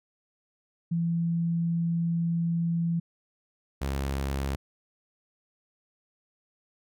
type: tone pair in turn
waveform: sine / sawtooth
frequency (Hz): 168.3 / 68.39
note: E3 / C#2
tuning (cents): +36 / -23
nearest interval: octave + major third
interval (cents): 1559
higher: first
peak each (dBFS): -24 / -24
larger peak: neither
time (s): 0.91-3 / 3.81-4.56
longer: first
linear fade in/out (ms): 10
effects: none